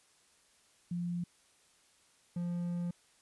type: tone pair in turn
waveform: sine / triangle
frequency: 174.2 / 174.2 Hz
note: F3 / F3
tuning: -4 / -4 cents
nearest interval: unison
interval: 0 cents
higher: neither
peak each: -33 / -31 dBFS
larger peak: second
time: 0.91-1.24 / 2.36-2.91 s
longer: second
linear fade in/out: 5 ms
effects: white hiss -67 dBFS RMS until 3.21 s + resampled to 24000 Hz